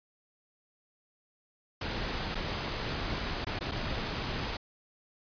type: noise with dropouts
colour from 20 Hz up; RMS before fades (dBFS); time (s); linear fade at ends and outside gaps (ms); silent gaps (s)
pink; -34; 1.81-4.57; 5; 2.347-2.353 / 3.447-3.467 / 3.591-3.608 / 3.713-3.717
effects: resampled to 11025 Hz